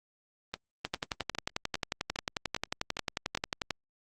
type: two click trains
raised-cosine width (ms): 0.2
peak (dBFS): -13 / -16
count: 33 / 8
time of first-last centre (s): 0.85-3.707 / 0.54-3.374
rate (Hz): 11.2 / 2.47
effects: Opus 24 kbps